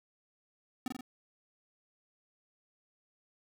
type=tone with echo; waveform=square; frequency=255 Hz; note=C4; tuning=44 cents flat; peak=-33 dBFS; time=0.86-0.88 s; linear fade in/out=2 ms; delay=43 ms; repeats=3; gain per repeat=-3 dB; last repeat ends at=1.009 s; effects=none